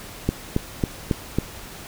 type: click train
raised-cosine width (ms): 3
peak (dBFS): -6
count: 5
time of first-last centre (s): 0.29-1.386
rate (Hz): 3.65
effects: pink hiss -39 dBFS RMS until 1.87 s